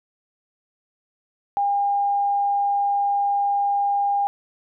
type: tone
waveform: sine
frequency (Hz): 806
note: G5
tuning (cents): +48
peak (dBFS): -18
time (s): 1.57-4.27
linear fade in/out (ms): 0
effects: none